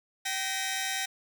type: tone cluster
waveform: 15% pulse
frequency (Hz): 772 / 1875 / 2025 / 2537 / 3214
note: G5 / A#6 / B6 / D#7 / G7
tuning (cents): -27 / +10 / +43 / +33 / +43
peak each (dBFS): -28 / -27 / -34 / -33 / -35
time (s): 0.25-1.06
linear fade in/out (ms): 10
effects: none